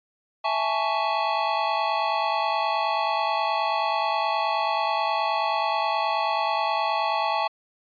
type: chord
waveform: square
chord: A major seventh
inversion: second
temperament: equal with one note detuned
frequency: 659.3 / 830.6 / 880 / 1117.1 Hz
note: E5 / G#5 / A5 / C#6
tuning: 0 / 0 / 0 / +13 cents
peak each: -30 / -28 / -28 / -29 dBFS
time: 0.44-7.48 s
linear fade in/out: 10 ms
effects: resampled to 11025 Hz